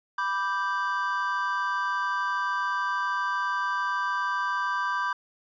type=chord; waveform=triangle; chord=G major; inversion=first; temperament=equal; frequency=987.8 / 1174.7 / 1568 Hz; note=B5 / D6 / G6; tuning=0 / 0 / 0 cents; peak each=-28 dBFS; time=0.18-5.13 s; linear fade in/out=5 ms; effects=resampled to 16000 Hz